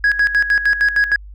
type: tone with tremolo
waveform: sine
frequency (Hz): 1661.2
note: G#6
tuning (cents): 0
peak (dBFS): -8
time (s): 0.04-1.16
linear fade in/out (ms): 2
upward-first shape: square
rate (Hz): 6.5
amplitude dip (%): 75
effects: tanh soft clip ceiling -9 dBFS + added 50 Hz sine -33 dBFS peak until 1.34 s

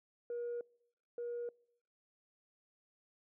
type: tone pair in turn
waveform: sine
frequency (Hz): 477.5 / 477.5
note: A#4 / A#4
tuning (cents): +42 / +42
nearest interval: unison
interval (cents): 0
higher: neither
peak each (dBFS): -36 / -37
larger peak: first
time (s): 0.3-0.61 / 1.18-1.49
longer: neither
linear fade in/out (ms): 2
effects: noise-tail reverb RT60 0.7 s tail -26 dB re dry + tanh soft clip ceiling -35 dBFS

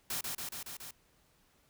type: noise with echo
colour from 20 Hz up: white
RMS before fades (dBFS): -36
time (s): 0.1-0.21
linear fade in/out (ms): 5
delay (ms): 140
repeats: 5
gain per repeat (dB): -2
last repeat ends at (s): 0.91
effects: pink hiss -69 dBFS RMS until 1.69 s

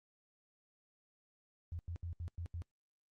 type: tone bursts at uneven times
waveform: sine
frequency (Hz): 85.2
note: F2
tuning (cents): -42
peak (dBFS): -39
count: 6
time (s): 1.72-1.79 / 1.88-1.96 / 2.03-2.13 / 2.2-2.28 / 2.38-2.46 / 2.54-2.62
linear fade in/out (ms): 0
effects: Opus 24 kbps

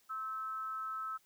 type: tone with frequency modulation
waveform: sine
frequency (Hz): 1303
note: E6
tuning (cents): -20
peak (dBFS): -37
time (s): 0.09-1.18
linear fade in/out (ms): 20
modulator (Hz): 242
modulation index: 0.31
effects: white hiss -70 dBFS RMS until 1.25 s

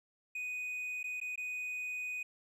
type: tone with dropouts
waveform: triangle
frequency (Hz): 2489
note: D#7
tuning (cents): 0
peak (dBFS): -35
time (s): 0.35-2.23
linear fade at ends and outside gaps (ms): 5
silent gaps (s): 1.031-1.04 / 1.202-1.213 / 1.358-1.376
effects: resampled to 32000 Hz

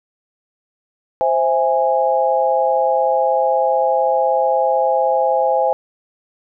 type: chord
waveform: sine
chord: C augmented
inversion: none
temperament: equal with one note detuned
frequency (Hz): 523.3 / 659.3 / 826.3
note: C5 / E5 / G#5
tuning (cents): 0 / 0 / -9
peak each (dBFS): -17 / -19 / -17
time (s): 1.21-5.73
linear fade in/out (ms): 0
effects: none

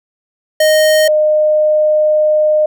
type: tone pair in turn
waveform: square / sine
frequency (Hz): 620 / 611.5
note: D#5 / D#5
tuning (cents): -6 / -30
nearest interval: unison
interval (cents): 24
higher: first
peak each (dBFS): -8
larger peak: neither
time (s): 0.6-1.08 / 1.08-2.66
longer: second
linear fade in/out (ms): 5
effects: none

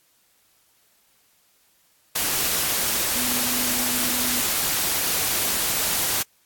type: tone in noise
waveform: sine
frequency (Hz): 246.9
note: B3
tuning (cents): 0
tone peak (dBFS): -32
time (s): 3.15-4.41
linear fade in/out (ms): 10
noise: white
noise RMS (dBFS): -23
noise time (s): 2.15-6.23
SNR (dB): -12
effects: white hiss -62 dBFS RMS until 6.45 s + AAC 64 kbps

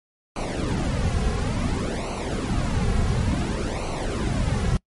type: noise with flanger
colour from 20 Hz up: brown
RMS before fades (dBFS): -24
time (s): 0.36-4.77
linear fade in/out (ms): 2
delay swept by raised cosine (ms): 0.57 to 3.37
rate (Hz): 0.57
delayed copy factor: -0.75
effects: noise-tail reverb RT60 0.1 s tail -25 dB re dry + MP3 48 kbps

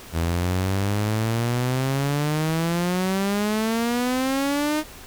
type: exponential sweep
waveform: sawtooth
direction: up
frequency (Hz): 81.1 to 310.7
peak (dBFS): -17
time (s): 0.12-4.84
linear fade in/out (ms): 50
effects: pink hiss -42 dBFS RMS until 5.06 s

